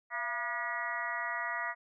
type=harmonic tone with a mistuned harmonic; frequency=240.7 Hz; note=B3; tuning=44 cents flat; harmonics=3 / 4 / 5 / 6 / 7 / 8 / 9; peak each=-42 / -41 / -40 / -42 / -47 / -36 / -47 dBFS; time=0.1-1.75 s; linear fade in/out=50 ms; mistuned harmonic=3; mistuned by=-97 cents; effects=none